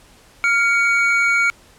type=tone pair together; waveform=triangle; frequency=1396.9 / 2246 Hz; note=F6 / C#7; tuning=0 / +22 cents; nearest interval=minor sixth; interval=822 cents; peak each=-16 / -14 dBFS; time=0.44-1.5 s; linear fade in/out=0 ms; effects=pink hiss -49 dBFS RMS until 1.78 s + low-pass 11000 Hz 12 dB/octave